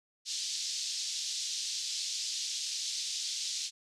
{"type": "band-pass noise", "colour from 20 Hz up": "pink", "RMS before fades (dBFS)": -36, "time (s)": [0.25, 3.71], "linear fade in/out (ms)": 50, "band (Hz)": [3900, 6800], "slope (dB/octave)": 24, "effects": ["low-pass 11000 Hz 12 dB/octave"]}